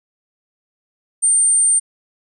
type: tone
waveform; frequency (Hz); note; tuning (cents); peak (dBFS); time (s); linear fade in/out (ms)
sine; 8870; C#9; 0; -11; 1.22-1.8; 20
effects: none